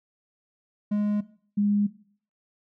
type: tone pair in turn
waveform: triangle / sine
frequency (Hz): 207.7 / 205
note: G#3 / G#3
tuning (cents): 0 / -22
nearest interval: unison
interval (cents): 22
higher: first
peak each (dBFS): -20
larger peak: neither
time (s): 0.91-1.21 / 1.57-1.87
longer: neither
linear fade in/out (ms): 10
effects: noise-tail reverb RT60 0.5 s tail -17 dB re dry